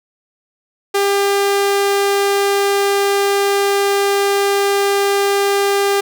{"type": "tone", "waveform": "sawtooth", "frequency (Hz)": 399.5, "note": "G4", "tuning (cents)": 33, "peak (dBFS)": -9, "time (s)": [0.94, 6.01], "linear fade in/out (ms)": 10, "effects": []}